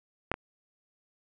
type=clicks; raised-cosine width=0.5 ms; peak=-11 / -20 dBFS; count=2; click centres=0.316 / 0.341 s; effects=none